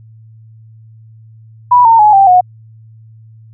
sine tone with pitch steps, 982 / 911 / 845.1 / 783.9 / 727.2 Hz, B5 / A#5 / G#5 / G5 / F#5, -10 / -40 / +30 / 0 / -30 cents, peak -3 dBFS, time 1.71-2.41 s, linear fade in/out 10 ms, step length 140 ms, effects added 111 Hz sine -36 dBFS peak until 3.53 s

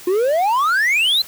triangle exponential sweep, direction up, 346.7 to 4186 Hz, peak -12 dBFS, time 0.07-1.22 s, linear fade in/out 5 ms, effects white hiss -39 dBFS RMS until 1.27 s

